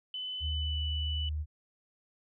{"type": "tone with pitch glide", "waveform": "sine", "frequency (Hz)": [3015, 2972], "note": ["F#7", "F#7"], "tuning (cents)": [32, 7], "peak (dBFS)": -35, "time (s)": [0.14, 1.29], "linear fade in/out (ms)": 2, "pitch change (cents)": -25, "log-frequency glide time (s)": [0.46, 0.8]}
{"type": "tone", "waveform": "sine", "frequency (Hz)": 76, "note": "D#2", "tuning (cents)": -40, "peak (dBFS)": -31, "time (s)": [0.4, 1.46], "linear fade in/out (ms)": 50}
{"effects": []}